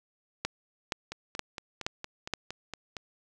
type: two click trains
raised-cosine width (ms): 0.2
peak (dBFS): -12 / -20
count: 5 / 9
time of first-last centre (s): 0.45-2.337 / 1.12-2.968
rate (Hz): 2.12 / 4.33
effects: none